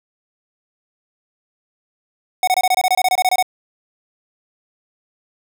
square tone bursts, 740 Hz, F#5, in tune, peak -13 dBFS, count 15, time 2.43-3.426 s, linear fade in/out 2 ms, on 44 ms, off 24 ms, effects none

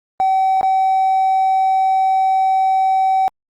triangle tone with dropouts, 764 Hz, G5, 45 cents flat, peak -9 dBFS, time 0.2-3.28 s, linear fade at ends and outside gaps 0 ms, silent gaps 0.611-0.63 s, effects tanh soft clip ceiling -8 dBFS + Opus 32 kbps

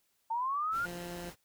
sine linear sweep, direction up, 887 to 1442 Hz, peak -30 dBFS, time 0.3-0.86 s, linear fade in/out 10 ms
pink noise, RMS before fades -49 dBFS, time 0.71-1.36 s, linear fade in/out 50 ms
15% pulse tone, 174.61 Hz, F3, in tune, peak -34 dBFS, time 0.84-1.31 s, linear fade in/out 20 ms
effects white hiss -75 dBFS RMS until 1.44 s

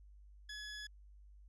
20% pulse tone, 1694 Hz, G#6, 34 cents sharp, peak -40 dBFS, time 0.49-0.87 s, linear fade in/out 5 ms, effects added 50 Hz sine -56 dBFS peak until 1.48 s + resampled to 22050 Hz

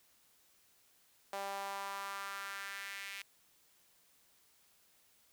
sawtooth tone with high-pass filter sweep, 197.5 Hz, G3, 13 cents sharp, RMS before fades -43 dBFS, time 1.33-3.22 s, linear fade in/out 2 ms, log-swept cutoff 680 to 2300 Hz, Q 2.5, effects white hiss -69 dBFS RMS until 5.32 s

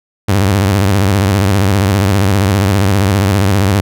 sawtooth tone with vibrato, 98.3 Hz, G2, 5 cents sharp, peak -5 dBFS, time 0.28-3.81 s, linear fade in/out 10 ms, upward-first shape sine, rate 15 Hz, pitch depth 130 cents each way, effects none

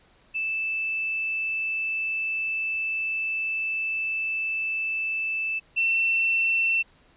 sine tone pair in turn, 2637 / 2688 Hz, E7 / E7, 0 / +33 cents, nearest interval unison, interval 33 cents, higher second, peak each -25 / -20 dBFS, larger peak second, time 0.34-5.6 / 5.76-6.83 s, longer first, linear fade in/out 20 ms, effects pink hiss -59 dBFS RMS until 7.16 s + resampled to 8000 Hz

